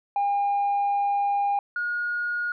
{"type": "tone pair in turn", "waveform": "sine", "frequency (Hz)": [807, 1437.9], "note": ["G#5", "F#6"], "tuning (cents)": [-50, -50], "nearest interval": "minor seventh", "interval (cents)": 1000, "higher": "second", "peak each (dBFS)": [-19, -24], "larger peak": "first", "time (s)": [[0.16, 1.59], [1.76, 2.52]], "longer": "first", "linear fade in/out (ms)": 2, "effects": ["tanh soft clip ceiling -19 dBFS"]}